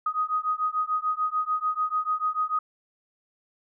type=beating tone pair; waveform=sine; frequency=1247 / 1253.8 Hz; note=D#6 / D#6; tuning=+3 / +13 cents; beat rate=6.8 Hz; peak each=-27 dBFS; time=0.06-2.59 s; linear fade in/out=5 ms; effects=none